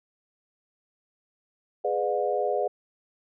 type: chord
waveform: sine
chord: G# diminished seventh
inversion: none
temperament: just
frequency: 415.3 / 498.4 / 598 / 717.6 Hz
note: G#4 / B4 / D5 / F5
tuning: 0 / +16 / +31 / +47 cents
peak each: -29 dBFS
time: 1.84-2.68 s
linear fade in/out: 10 ms
effects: none